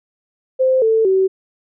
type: tone with pitch steps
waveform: sine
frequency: 520 / 444.9 / 380.7 Hz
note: C5 / A4 / F#4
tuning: -11 / +19 / +49 cents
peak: -11 dBFS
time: 0.59-1.28 s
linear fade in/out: 20 ms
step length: 230 ms
effects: none